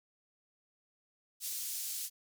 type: band-pass noise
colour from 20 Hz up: white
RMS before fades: -39 dBFS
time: 1.4-2.1 s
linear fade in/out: 50 ms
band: 4800 to 15000 Hz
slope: 12 dB/octave
effects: none